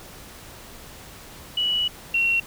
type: tone pair in turn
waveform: sine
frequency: 2941 / 2733 Hz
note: F#7 / F7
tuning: -11 / -38 cents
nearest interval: minor second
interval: 127 cents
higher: first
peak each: -20 / -18 dBFS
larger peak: second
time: 1.57-1.88 / 2.14-2.4 s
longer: first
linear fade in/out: 5 ms
effects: pink hiss -43 dBFS RMS until 2.46 s